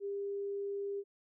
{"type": "tone", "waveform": "sine", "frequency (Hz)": 400.4, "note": "G4", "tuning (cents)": 37, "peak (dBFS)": -35, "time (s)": [0, 1.04], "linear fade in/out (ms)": 50, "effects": []}